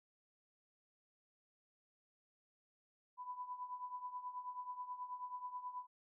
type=tone with tremolo; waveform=sine; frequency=995 Hz; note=B5; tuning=13 cents sharp; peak=-40 dBFS; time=3.17-5.87 s; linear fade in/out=50 ms; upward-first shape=triangle; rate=9.3 Hz; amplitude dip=80%; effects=none